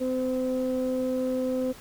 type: tone pair together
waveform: sine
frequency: 256.6 / 513.6 Hz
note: C4 / C5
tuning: -34 / -32 cents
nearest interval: octave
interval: 1202 cents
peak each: -26 dBFS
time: 0-1.73 s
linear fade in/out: 20 ms
effects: tanh soft clip ceiling -20 dBFS + pink hiss -48 dBFS RMS until 1.8 s